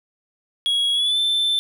triangle tone with pitch glide, 3322 to 3540 Hz, G#7 to A7, 0 to +10 cents, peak -16 dBFS, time 0.66-1.59 s, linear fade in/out 0 ms, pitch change +110 cents, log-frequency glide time 0.93-1.18 s, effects none

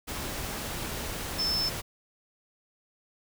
sine tone in noise, 5274 Hz, E8, in tune, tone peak -26 dBFS, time 1.38-1.7 s, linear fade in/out 20 ms, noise pink, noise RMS -35 dBFS, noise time 0.07-1.82 s, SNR +6 dB, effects none

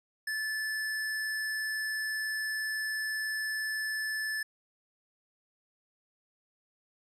square tone, 1743 Hz, A6, 17 cents flat, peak -32 dBFS, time 0.27-4.43 s, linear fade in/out 5 ms, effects resampled to 32000 Hz

